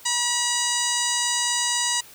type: harmonic tone with a mistuned harmonic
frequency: 964 Hz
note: B5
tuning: 42 cents flat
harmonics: 1 / 2 / 3 / 4 / 5 / 6 / 7 / 8 / 9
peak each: -30 / -30 / -30 / -30 / -30 / -30 / -30 / -30 / -30 dBFS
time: 0.05-2.01 s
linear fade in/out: 10 ms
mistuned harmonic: 6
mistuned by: +45 cents
effects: white hiss -47 dBFS RMS until 2.14 s